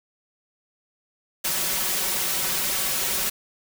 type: noise with comb filter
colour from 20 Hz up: white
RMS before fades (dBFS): -25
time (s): 1.44-3.3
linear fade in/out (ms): 10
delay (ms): 5.3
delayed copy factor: +0.95
effects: none